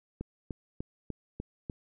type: click train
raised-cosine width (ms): 3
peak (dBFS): -23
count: 6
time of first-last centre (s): 0.21-1.698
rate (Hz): 3.36
effects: none